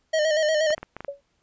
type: tone with vibrato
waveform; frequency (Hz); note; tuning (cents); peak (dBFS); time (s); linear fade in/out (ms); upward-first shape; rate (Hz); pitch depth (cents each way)
square; 620; D#5; -6; -20; 0.13-0.75; 10; square; 8.4; 44
type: clicks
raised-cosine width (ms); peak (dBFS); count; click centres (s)
0.5; -20; 6; 0.705 / 0.78 / 0.83 / 0.966 / 1.006 / 1.047
type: tone with exponential decay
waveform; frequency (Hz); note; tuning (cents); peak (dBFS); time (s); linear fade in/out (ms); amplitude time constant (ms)
sine; 563; C#5; +27; -25; 1.08-1.21; 5; 28
effects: pink hiss -70 dBFS RMS until 1.42 s + resampled to 16000 Hz